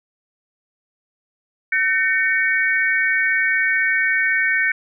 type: tone cluster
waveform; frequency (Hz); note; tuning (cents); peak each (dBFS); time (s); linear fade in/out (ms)
sine; 1530 / 1816 / 2241; G6 / A#6 / C#7; -42 / -46 / +18; -20; 1.72-4.72; 5
effects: none